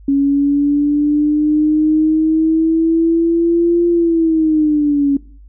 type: linear two-way sweep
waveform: sine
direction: up then down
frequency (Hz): 277.2 to 345.1 to 277.2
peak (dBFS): -10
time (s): 0.08-5.17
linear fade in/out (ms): 5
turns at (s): 3.88
effects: noise-tail reverb RT60 0.5 s tail -21 dB re dry + added 50 Hz sine -37 dBFS peak until 5.48 s